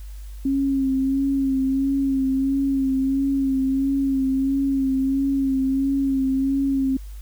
sine tone with vibrato, 270 Hz, C#4, 45 cents flat, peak -18 dBFS, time 0.45-6.97 s, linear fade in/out 5 ms, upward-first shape sine, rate 1.5 Hz, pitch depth 32 cents each way, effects added 50 Hz sine -33 dBFS peak until 7.21 s + white hiss -53 dBFS RMS until 7.21 s

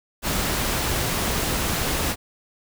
pink noise, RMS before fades -24 dBFS, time 0.22-2.16 s, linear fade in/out 50 ms, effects none

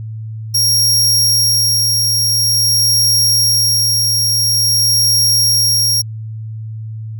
sawtooth tone with tremolo, 5588 Hz, F8, in tune, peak -7 dBFS, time 0.54-6.02 s, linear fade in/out 10 ms, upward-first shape sine, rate 0.48 Hz, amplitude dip 25%, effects added 110 Hz sine -23 dBFS peak until 7.19 s

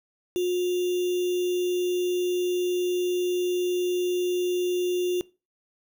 sine tone with sample-and-hold, 359 Hz, F4, 48 cents sharp, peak -22 dBFS, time 0.36-5.21 s, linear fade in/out 0 ms, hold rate 3150 Hz, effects noise-tail reverb RT60 0.3 s tail -21 dB re dry

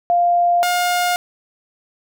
sine / sawtooth tone pair in turn, 698.5 / 711.5 Hz, F5 / F5, 0 / +32 cents, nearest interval unison, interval 32 cents, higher second, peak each -12 dBFS, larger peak neither, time 0.1-0.63 / 0.63-1.16 s, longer neither, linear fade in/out 0 ms, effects none

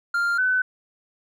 triangle / sine tone pair in turn, 1396.9 / 1508.4 Hz, F6 / F#6, 0 / +33 cents, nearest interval minor second, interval 133 cents, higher second, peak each -18 dBFS, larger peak neither, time 0.14-0.38 / 0.38-0.62 s, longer neither, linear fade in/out 5 ms, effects none

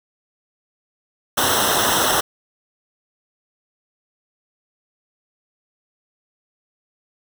pink noise with comb filter, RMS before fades -18 dBFS, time 1.37-2.21 s, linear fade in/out 10 ms, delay 0.43 ms, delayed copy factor -1, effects none

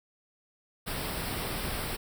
pink band-stop noise, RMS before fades -34 dBFS, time 0.86-1.97 s, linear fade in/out 20 ms, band 5500 to 7900 Hz, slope 96 dB/octave, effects none

